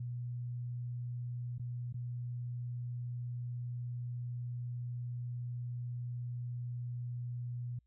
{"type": "tone with dropouts", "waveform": "sine", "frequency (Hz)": 121.7, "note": "B2", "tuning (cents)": -25, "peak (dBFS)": -37, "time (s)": [0, 7.79], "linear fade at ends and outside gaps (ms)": 5, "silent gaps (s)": [[1.582, 1.595], [1.927, 1.942]], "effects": ["added 60 Hz sine -70 dBFS peak until 7.86 s"]}